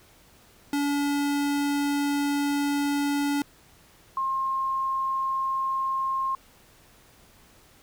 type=tone pair in turn; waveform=square / sine; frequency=285.9 / 1066.1 Hz; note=D4 / C6; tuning=-46 / +32 cents; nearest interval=octave + major seventh; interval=2278 cents; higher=second; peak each=-24 dBFS; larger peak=neither; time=0.73-3.42 / 4.17-6.35 s; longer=first; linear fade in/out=2 ms; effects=pink hiss -56 dBFS RMS until 7.82 s